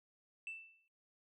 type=tone with exponential decay; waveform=sine; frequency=2659 Hz; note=E7; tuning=14 cents sharp; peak=-38 dBFS; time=0.47-0.88 s; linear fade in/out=1 ms; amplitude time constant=89 ms; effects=noise-tail reverb RT60 0.5 s tail -26 dB re dry + tanh soft clip ceiling -39 dBFS